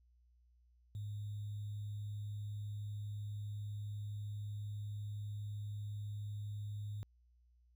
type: tone with sample-and-hold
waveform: sine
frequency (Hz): 103.83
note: G#2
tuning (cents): 0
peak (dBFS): -40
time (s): 0.95-7.03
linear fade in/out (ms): 0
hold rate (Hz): 3675
effects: added 60 Hz sine -66 dBFS peak until 7.75 s